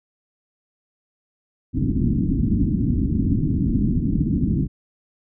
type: low-pass noise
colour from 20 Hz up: white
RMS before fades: -20 dBFS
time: 1.73-4.68 s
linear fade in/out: 50 ms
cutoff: 290 Hz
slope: 48 dB/octave
effects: none